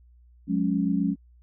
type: chord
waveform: sine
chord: F# suspended second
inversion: none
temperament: equal with one note detuned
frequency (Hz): 180.35 / 207.7 / 277.2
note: F#3 / G#3 / C#4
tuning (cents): -44 / 0 / 0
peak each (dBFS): -26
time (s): 0.47-1.16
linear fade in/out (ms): 50
effects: added 60 Hz sine -52 dBFS peak until 1.42 s